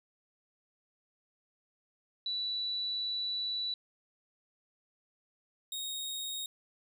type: tone pair in turn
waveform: sine / sawtooth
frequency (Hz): 3951 / 3742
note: B7 / A#7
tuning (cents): 0 / +6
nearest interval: minor second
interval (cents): 94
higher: first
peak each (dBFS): -32 / -33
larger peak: first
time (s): 2.26-3.74 / 5.72-6.46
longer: first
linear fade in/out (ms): 2
effects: none